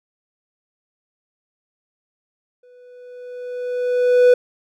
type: tone with exponential growth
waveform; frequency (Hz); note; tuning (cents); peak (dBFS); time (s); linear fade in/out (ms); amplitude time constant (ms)
triangle; 494.5; B4; +2; -5; 2.63-4.34; 5; 370
effects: none